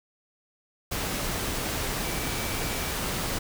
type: tone in noise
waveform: sine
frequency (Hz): 2309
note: D7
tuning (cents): -30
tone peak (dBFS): -40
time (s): 2.04-2.91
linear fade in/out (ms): 10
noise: pink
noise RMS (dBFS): -30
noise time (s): 0.91-3.39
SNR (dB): -13
effects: none